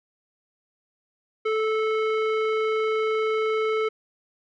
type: tone with low-pass filter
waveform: square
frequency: 437.1 Hz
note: A4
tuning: 11 cents flat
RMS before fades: -24 dBFS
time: 1.45-3.89 s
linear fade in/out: 10 ms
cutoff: 2200 Hz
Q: 1.4
effects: none